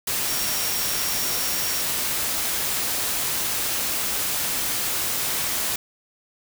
sine tone in noise, 5588 Hz, F8, in tune, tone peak -31 dBFS, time 0.28-1.82 s, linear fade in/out 5 ms, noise white, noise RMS -25 dBFS, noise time 0.07-5.76 s, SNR -9 dB, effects none

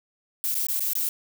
violet noise with dropouts, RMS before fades -26 dBFS, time 0.44-1.09 s, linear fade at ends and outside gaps 1 ms, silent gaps 0.544-0.551 / 0.668-0.685 / 0.796-0.805 / 0.933-0.953 s, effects none

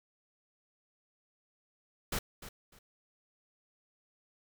pink noise with echo, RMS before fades -34 dBFS, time 2.12-2.19 s, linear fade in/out 5 ms, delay 300 ms, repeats 2, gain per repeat -13 dB, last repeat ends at 2.79 s, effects none

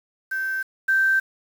sine tone pair in turn, 1554 / 1560.9 Hz, G6 / G6, -16 / -8 cents, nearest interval unison, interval 8 cents, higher second, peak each -23 / -16 dBFS, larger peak second, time 0.31-0.63 / 0.88-1.2 s, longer neither, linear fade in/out 10 ms, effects 7-bit

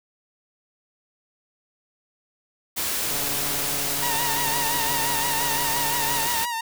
white noise, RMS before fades -26 dBFS, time 2.76-6.46 s, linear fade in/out 20 ms
click train, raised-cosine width 1 ms, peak -23 dBFS, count 449, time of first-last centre 3.11-6.265 s, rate 142 Hz
sawtooth tone with vibrato, 932.3 Hz, A#5, in tune, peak -22 dBFS, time 4.02-6.61 s, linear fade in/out 5 ms, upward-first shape sine, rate 5.8 Hz, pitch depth 61 cents each way
effects none

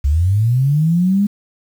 sine linear sweep, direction up, 66 to 207.7 Hz, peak -11 dBFS, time 0.04-1.27 s, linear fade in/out 10 ms, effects 7-bit

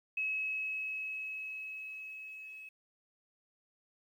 sine tone with level ramp, 2571 Hz, E7, 44 cents flat, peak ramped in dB -31 to -46 dBFS, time 0.17-2.69 s, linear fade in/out 5 ms, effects 11-bit

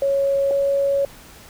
sine tone pair in turn, 553 / 556.5 Hz, C#5 / C#5, -4 / +7 cents, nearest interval unison, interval 11 cents, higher second, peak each -16 dBFS, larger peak neither, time 0.02-0.51 / 0.51-1.05 s, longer second, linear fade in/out 2 ms, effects pink hiss -44 dBFS RMS until 1.49 s

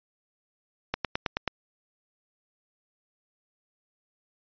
click train, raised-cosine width 0.3 ms, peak -10 dBFS, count 6, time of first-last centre 0.94-1.477 s, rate 9.31 Hz, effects resampled to 11025 Hz

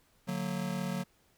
square chord, D augmented, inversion none, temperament just, 146.83 / 183.54 / 229.4 Hz, D3 / F#3 / A#3, 0 / -14 / -28 cents, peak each -40 / -35 / -40 dBFS, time 0.27-1.04 s, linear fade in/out 20 ms, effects pink hiss -68 dBFS RMS until 1.37 s

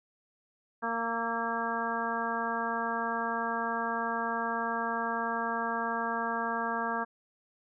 harmonic tone with a mistuned harmonic, 230.8 Hz, A#3, 17 cents flat, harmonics 1 / 2 / 3 / 4 / 5 / 6 / 7, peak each -38 / -39 / -37 / -35 / -36 / -40 / -36 dBFS, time 0.82-7.05 s, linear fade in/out 20 ms, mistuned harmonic 6, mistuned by -50 cents, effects none

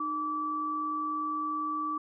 sine tone pair together, 306.2 / 1156 Hz, D#4 / D6, -28 / -28 cents, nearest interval octave + major seventh, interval 2300 cents, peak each -37 / -30 dBFS, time 0-1.98 s, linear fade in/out 5 ms, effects none

